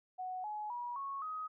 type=tone with pitch steps; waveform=sine; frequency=740 / 845.1 / 965.2 / 1102.4 / 1259 Hz; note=F#5 / G#5 / B5 / C#6 / D#6; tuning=0 / +30 / -40 / -10 / +20 cents; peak=-38 dBFS; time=0.18-1.48 s; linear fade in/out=20 ms; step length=260 ms; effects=none